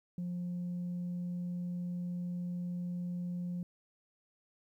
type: tone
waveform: sine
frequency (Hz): 176.7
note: F3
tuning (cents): +21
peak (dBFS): -33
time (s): 0.18-3.63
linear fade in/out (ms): 2
effects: tanh soft clip ceiling -33 dBFS + 12-bit